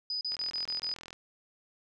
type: tone bursts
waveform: sine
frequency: 4978 Hz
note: D#8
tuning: in tune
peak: -31 dBFS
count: 6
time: 0.1-0.94 s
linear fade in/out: 2 ms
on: 110 ms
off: 36 ms
type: click train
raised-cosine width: 0.2 ms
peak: -27 dBFS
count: 35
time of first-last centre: 0.32-1.13 s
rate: 42 Hz
effects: none